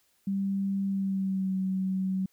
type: tone with pitch glide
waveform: sine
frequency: 196 to 189.1 Hz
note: G3 to F#3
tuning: 0 to +38 cents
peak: -26 dBFS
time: 0.27-2.26 s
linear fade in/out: 5 ms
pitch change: -62 cents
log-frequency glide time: 0.86-1.55 s
effects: white hiss -69 dBFS RMS until 2.32 s